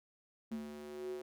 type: tone with high-pass filter sweep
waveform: square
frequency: 73.9 Hz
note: D2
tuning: 11 cents sharp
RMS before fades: -44 dBFS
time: 0.51-1.22 s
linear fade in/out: 5 ms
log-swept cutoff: 230 to 410 Hz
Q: 9.3
effects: none